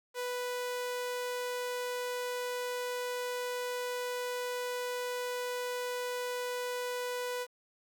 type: tone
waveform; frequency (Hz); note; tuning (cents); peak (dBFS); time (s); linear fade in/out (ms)
sawtooth; 493.9; B4; 0; -30; 0.14-7.47; 50
effects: 10-bit